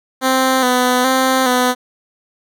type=tone with vibrato; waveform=10% pulse; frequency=255.7 Hz; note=C4; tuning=40 cents flat; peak=-4 dBFS; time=0.21-1.75 s; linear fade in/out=50 ms; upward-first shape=square; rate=1.2 Hz; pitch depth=38 cents each way; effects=none